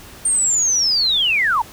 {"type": "linear sweep", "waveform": "sine", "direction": "down", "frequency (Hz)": [8870, 850], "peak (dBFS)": -14, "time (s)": [0.25, 1.62], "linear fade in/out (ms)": 5, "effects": ["pink hiss -40 dBFS RMS until 1.72 s"]}